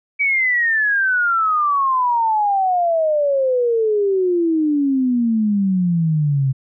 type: exponential sweep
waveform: sine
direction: down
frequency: 2290 to 130.81 Hz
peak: -14 dBFS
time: 0.19-6.53 s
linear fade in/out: 20 ms
effects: none